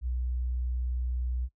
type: tone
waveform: sine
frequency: 61.74 Hz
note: B1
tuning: in tune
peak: -28 dBFS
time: 0.01-1.49 s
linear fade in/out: 50 ms
effects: noise-tail reverb RT60 0.1 s tail -19 dB re dry